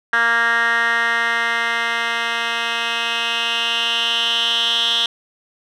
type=tone with band-pass filter sweep; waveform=10% pulse; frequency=232.4 Hz; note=A#3; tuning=5 cents flat; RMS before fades=-19 dBFS; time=0.13-5.06 s; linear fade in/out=2 ms; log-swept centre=1700 to 3300 Hz; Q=5.8; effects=none